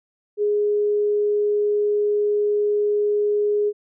sine tone, 415.3 Hz, G#4, in tune, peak -17 dBFS, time 0.37-3.73 s, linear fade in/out 50 ms, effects none

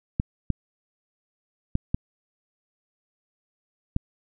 clicks, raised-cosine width 5 ms, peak -10 dBFS, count 5, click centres 0.199 / 0.503 / 1.754 / 1.945 / 3.964 s, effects none

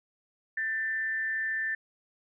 sine tone with amplitude modulation, 1781 Hz, A6, 21 cents sharp, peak -26 dBFS, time 0.57-1.75 s, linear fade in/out 5 ms, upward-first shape sine, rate 233 Hz, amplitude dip 45%, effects none

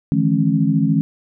sine tone cluster, 152.8 / 166.7 / 211.7 / 271.4 Hz, D#3 / E3 / G#3 / C#4, -31 / +20 / +33 / -36 cents, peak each -19 dBFS, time 0.12-1.01 s, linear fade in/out 0 ms, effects none

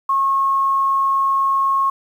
sine tone, 1088 Hz, C#6, 33 cents flat, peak -14 dBFS, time 0.09-1.9 s, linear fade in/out 5 ms, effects 8-bit

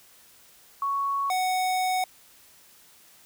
sine / square tone pair in turn, 1112 / 742.2 Hz, C#6 / F#5, +5 / +5 cents, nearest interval perfect fifth, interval 700 cents, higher first, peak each -24 dBFS, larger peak neither, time 0.82-1.3 / 1.3-2.04 s, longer second, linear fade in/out 2 ms, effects white hiss -55 dBFS RMS until 3.25 s

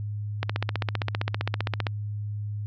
click train, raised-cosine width 0.3 ms, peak -10 dBFS, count 23, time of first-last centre 0.43-1.868 s, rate 15.3 Hz, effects added 104 Hz sine -29 dBFS peak until 2.66 s + low-pass 5000 Hz 12 dB/octave

